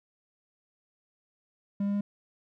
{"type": "tone with pitch steps", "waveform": "triangle", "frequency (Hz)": [200.4, 201.8, 203.2], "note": ["G3", "G#3", "G#3"], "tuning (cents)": [38, -49, -38], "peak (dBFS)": -24, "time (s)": [1.8, 2.01], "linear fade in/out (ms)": 5, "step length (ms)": 70, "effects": []}